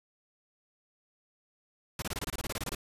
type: noise bursts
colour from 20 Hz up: pink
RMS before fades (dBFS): -35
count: 14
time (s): 1.99-2.749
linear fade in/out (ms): 2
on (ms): 31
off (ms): 25
effects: resampled to 32000 Hz